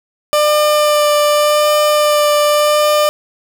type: tone with vibrato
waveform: 30% pulse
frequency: 596 Hz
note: D5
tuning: 25 cents sharp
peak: -7 dBFS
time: 0.33-3.09 s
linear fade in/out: 0 ms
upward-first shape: sine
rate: 0.86 Hz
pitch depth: 12 cents each way
effects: none